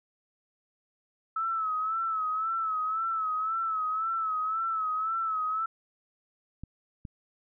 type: tone with vibrato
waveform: sine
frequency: 1300 Hz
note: E6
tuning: 24 cents flat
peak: -27 dBFS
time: 1.36-5.66 s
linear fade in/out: 5 ms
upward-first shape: sine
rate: 1.9 Hz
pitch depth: 59 cents each way
type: clicks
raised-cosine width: 5 ms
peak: -27 dBFS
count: 2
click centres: 6.636 / 7.052 s
effects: none

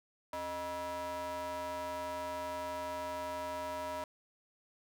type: ring-modulated tone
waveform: square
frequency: 174.61 Hz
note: F3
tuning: in tune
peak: -35 dBFS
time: 0.33-4.04 s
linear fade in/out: 2 ms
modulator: 793 Hz
effects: none

